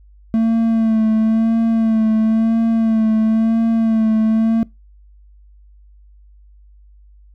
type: tone with vibrato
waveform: triangle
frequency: 223.3 Hz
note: A3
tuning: 26 cents sharp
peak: -10 dBFS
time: 0.34-4.63 s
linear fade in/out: 0 ms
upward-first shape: sine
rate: 0.98 Hz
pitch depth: 32 cents each way
effects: noise-tail reverb RT60 0.2 s tail -23 dB re dry + added 50 Hz sine -43 dBFS peak until 7.34 s

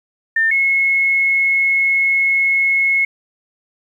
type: tone pair in turn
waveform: sine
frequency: 1800 / 2178 Hz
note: A6 / C#7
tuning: +39 / -31 cents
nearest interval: minor third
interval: 330 cents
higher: second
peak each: -12 dBFS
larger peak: neither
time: 0.36-0.51 / 0.51-3.05 s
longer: second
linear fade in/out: 5 ms
effects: 8-bit

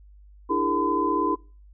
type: tone cluster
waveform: sine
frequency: 297.3 / 332.8 / 403 / 456.8 / 1015 Hz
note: D4 / E4 / G4 / A#4 / B5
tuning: +21 / +17 / +48 / -35 / +47 cents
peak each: -28 / -27 / -29 / -32 / -24 dBFS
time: 0.49-1.36 s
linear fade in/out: 20 ms
effects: noise-tail reverb RT60 0.4 s tail -26 dB re dry + added 50 Hz sine -47 dBFS peak until 1.73 s

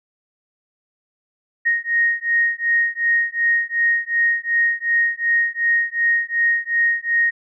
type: beating tone pair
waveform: sine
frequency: 1864.7 / 1867.4 Hz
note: A#6 / A#6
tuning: 0 / +3 cents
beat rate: 2.7 Hz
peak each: -19 dBFS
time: 1.65-7.31 s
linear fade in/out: 20 ms
effects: none

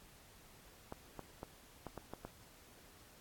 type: clicks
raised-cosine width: 1 ms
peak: -30 dBFS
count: 7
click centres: 0.924 / 1.193 / 1.431 / 1.867 / 1.977 / 2.136 / 2.25 s
effects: pink hiss -61 dBFS RMS until 3.2 s + AAC 64 kbps

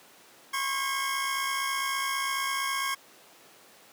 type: tone cluster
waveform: 25% pulse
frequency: 1024 / 1093 / 1612 / 5410 Hz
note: C6 / C#6 / G6 / E8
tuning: -38 / -25 / +48 / +44 cents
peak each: -34 / -26 / -31 / -35 dBFS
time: 0.53-2.95 s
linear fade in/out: 10 ms
effects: pink hiss -54 dBFS RMS until 3.92 s + high-pass 300 Hz 12 dB/octave

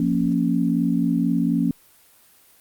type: chord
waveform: sine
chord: Bb minor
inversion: second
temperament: equal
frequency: 174.61 / 233.1 / 277.2 Hz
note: F3 / Bb3 / Db4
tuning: 0 / 0 / 0 cents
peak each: -22 dBFS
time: 0-1.71 s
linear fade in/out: 2 ms
effects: white hiss -54 dBFS RMS until 2.6 s + Opus 32 kbps

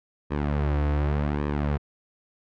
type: tone with flanger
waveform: sawtooth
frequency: 73.2 Hz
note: D2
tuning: 5 cents flat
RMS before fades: -25 dBFS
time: 0.3-1.78 s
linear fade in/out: 20 ms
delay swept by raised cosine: 1.4 to 5.1 ms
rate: 0.87 Hz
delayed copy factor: -0.65
effects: low-pass 2000 Hz 12 dB/octave

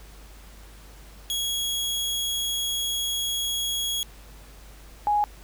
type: tone pair in turn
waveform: sawtooth / sine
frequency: 3322 / 830.5 Hz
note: G#7 / G#5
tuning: 0 / 0 cents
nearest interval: 2 octaves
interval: 2400 cents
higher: first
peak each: -22 / -19 dBFS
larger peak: second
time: 1.3-4.03 / 5.07-5.24 s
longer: first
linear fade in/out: 0 ms
effects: added 50 Hz sine -45 dBFS peak until 5.43 s + pink hiss -51 dBFS RMS until 5.43 s

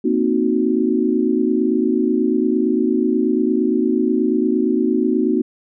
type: chord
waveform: sine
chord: C half-diminished seventh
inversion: third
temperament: equal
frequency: 233.1 / 261.6 / 311.1 / 370 Hz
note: Bb3 / C4 / Eb4 / Gb4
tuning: 0 / 0 / 0 / 0 cents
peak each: -20 dBFS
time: 0.04-5.42 s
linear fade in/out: 10 ms
effects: none

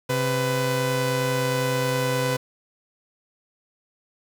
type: tone pair together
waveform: sawtooth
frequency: 132.4 / 499.9 Hz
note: C3 / B4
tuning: +21 / +21 cents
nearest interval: octave + major seventh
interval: 2300 cents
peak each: -21 / -20 dBFS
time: 0.09-2.37 s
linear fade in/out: 10 ms
effects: 9-bit

